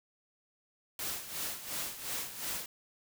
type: noise with tremolo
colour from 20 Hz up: white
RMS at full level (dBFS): -36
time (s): 0.99-2.66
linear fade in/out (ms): 2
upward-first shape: sine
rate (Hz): 2.8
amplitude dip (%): 70
effects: none